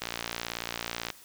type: click train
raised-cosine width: 0.2 ms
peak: -14 dBFS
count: 64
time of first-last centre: 0.02-1.102 s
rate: 58.2 Hz
effects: white hiss -53 dBFS RMS until 1.24 s